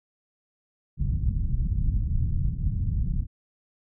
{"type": "low-pass noise", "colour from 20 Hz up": "pink", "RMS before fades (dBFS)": -25, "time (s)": [0.97, 3.27], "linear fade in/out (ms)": 50, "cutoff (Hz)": 150, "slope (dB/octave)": 24, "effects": []}